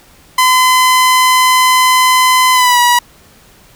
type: tone with pitch glide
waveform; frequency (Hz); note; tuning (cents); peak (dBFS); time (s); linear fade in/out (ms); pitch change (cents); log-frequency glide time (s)
sawtooth; 1020 to 968.3; C6 to B5; -44 to -34; -3; 0.38-2.99; 5; -90; 2.53-2.79
effects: pink hiss -44 dBFS RMS until 3.75 s